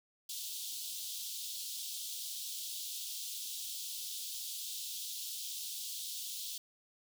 pink high-pass noise, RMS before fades -42 dBFS, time 0.29-6.58 s, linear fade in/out 5 ms, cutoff 3200 Hz, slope 48 dB/octave, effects none

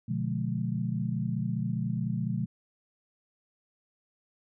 sine chord, B diminished seventh, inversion none, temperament just, 123.47 / 148.16 / 177.8 / 213.4 Hz, B2 / D3 / F3 / Ab3, 0 / +16 / +31 / +47 cents, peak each -32 / -35 / -33 / -34 dBFS, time 0.08-2.46 s, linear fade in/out 10 ms, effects none

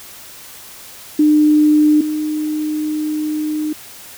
sine tone pair in turn, 302 / 305.5 Hz, D4 / D#4, +48 / -32 cents, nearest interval unison, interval 20 cents, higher second, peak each -8 / -17 dBFS, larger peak first, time 1.19-2.01 / 2.01-3.73 s, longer second, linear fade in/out 5 ms, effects white hiss -37 dBFS RMS until 4.17 s

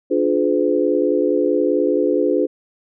sine chord, D diminished seventh, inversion none, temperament just, 293.7 / 352.4 / 422.9 / 507.5 Hz, D4 / F4 / Ab4 / Cb5, 0 / +16 / +31 / +47 cents, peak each -20 dBFS, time 0.1-2.47 s, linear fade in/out 20 ms, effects none

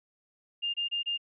sine tone bursts, 2811 Hz, F7, 11 cents sharp, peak -28 dBFS, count 4, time 0.62-1.178 s, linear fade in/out 20 ms, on 120 ms, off 26 ms, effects none

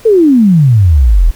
sine exponential sweep, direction down, 466.2 to 36.71 Hz, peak -3 dBFS, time 0.05-1.31 s, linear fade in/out 10 ms, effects pink hiss -38 dBFS RMS until 1.35 s

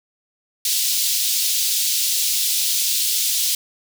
pink high-pass noise, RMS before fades -20 dBFS, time 0.65-3.55 s, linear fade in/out 2 ms, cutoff 3500 Hz, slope 24 dB/octave, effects none

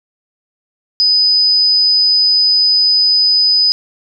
sine tone, 4996 Hz, D#8, 6 cents sharp, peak -8 dBFS, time 1-3.72 s, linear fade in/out 0 ms, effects none

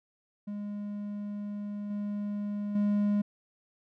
triangle tone with level steps, 205.7 Hz, G#3, 16 cents flat, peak -32 / -29 / -22 dBFS, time 0.47-3.22 s, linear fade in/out 10 ms, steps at 1.9 / 2.75 s, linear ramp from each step 5 ms, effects none

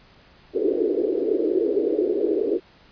white band-pass noise, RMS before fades -22 dBFS, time 0.53-2.6 s, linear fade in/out 50 ms, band 320 to 450 Hz, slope 48 dB/octave, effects pink hiss -53 dBFS RMS until 2.91 s + resampled to 11025 Hz

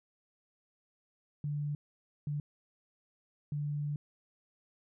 sine tone bursts at uneven times, 146.6 Hz, D3, 3 cents flat, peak -32 dBFS, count 3, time 1.44-1.75 / 2.27-2.4 / 3.52-3.96 s, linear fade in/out 2 ms, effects none

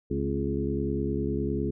harmonic tone with a mistuned harmonic, 69.9 Hz, C#2, 15 cents sharp, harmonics 1 / 2 / 3 / 4 / 5 / 6, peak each -33 / -33 / -33 / -33 / -33 / -33 dBFS, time 0.1-1.71 s, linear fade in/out 10 ms, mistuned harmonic 4, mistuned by -54 cents, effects none

